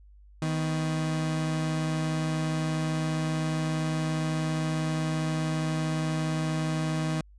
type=tone pair together; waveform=35% pulse; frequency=157.11 / 249.4 Hz; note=D#3 / B3; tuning=+17 / +17 cents; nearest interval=minor sixth; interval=800 cents; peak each=-25 / -35 dBFS; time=0.42-7.21 s; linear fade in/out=2 ms; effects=added 50 Hz sine -50 dBFS peak until 7.38 s + resampled to 22050 Hz